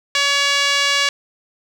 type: tone with band-pass filter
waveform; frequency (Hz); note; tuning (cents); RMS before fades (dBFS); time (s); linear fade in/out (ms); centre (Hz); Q
5% pulse; 565; C#5; +33; -17; 0.15-1.09; 2; 2200; 0.69
effects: none